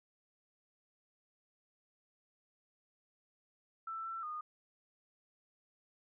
sine tone with pitch steps, 1329 / 1340 / 1227 Hz, E6 / E6 / D#6, +14 / +28 / -25 cents, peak -39 dBFS, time 3.87-4.41 s, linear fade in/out 5 ms, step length 180 ms, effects none

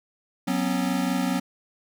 square chord, F# suspended fourth, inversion none, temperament equal with one note detuned, 185 / 246.9 / 271.6 Hz, F#3 / B3 / C#4, 0 / 0 / -35 cents, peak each -28 dBFS, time 0.47-1.4 s, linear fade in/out 10 ms, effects none

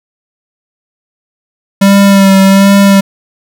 square tone with vibrato, 196 Hz, G3, in tune, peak -3 dBFS, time 1.81-3.01 s, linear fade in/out 10 ms, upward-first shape sine, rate 1.3 Hz, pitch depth 26 cents each way, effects none

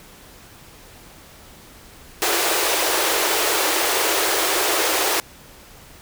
pink high-pass noise, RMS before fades -20 dBFS, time 2.22-5.2 s, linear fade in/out 0 ms, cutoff 320 Hz, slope 96 dB/octave, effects pink hiss -45 dBFS RMS until 6.01 s

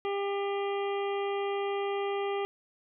harmonic tone, 399.6 Hz, G4, 33 cents sharp, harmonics 1 / 2 / 3 / 5 / 6 / 7 / 8, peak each -30 / -36 / -40 / -44 / -46 / -47 / -48 dBFS, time 0.05-2.45 s, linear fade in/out 0 ms, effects none

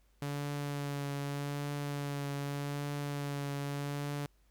sawtooth tone with vibrato, 142.9 Hz, D3, 47 cents flat, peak -31 dBFS, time 0.22-4.26 s, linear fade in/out 2 ms, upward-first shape triangle, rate 0.83 Hz, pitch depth 20 cents each way, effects added 50 Hz sine -65 dBFS peak until 4.5 s + pink hiss -74 dBFS RMS until 4.5 s

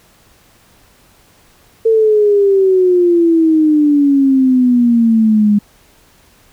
sine exponential sweep, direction down, 452.7 to 204.5 Hz, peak -7 dBFS, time 1.85-5.59 s, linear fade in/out 10 ms, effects pink hiss -49 dBFS RMS until 6.52 s

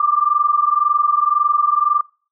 sine tone pair together, 1174.7 / 1196.6 Hz, D6 / D6, 0 / +32 cents, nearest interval unison, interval 32 cents, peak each -16 dBFS, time 0-2.01 s, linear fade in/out 5 ms, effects noise-tail reverb RT60 0.4 s tail -25 dB re dry

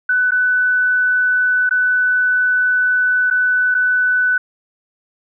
sine tone with dropouts, 1496 Hz, F#6, 19 cents sharp, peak -12 dBFS, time 0.09-4.38 s, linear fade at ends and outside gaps 5 ms, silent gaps 0.309-0.318 / 1.693-1.709 / 3.302-3.309 / 3.744-3.748 s, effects none

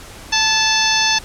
harmonic tone with a mistuned harmonic, 880 Hz, A5, in tune, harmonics 1 / 2 / 3 / 4 / 5 / 6 / 7, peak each -21 / -21 / -21 / -21 / -21 / -21 / -21 dBFS, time 0.32-1.19 s, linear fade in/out 10 ms, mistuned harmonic 2, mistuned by -28 cents, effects pink hiss -37 dBFS RMS until 1.24 s + low-pass 11000 Hz 12 dB/octave

